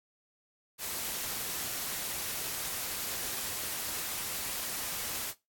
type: noise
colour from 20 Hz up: white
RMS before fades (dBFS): -36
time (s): 0.78-5.34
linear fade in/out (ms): 50
effects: noise-tail reverb RT60 0.2 s tail -18 dB re dry + AAC 64 kbps